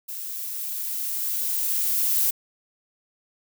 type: noise with level ramp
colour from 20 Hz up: violet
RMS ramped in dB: -34 to -21 dBFS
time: 0.08-2.31 s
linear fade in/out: 10 ms
effects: none